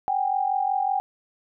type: tone pair together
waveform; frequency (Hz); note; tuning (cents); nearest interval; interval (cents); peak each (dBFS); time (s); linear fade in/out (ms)
sine; 763.6 / 809; G5 / G#5; -46 / -46; minor second; 100; -24; 0.08-1; 0
effects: none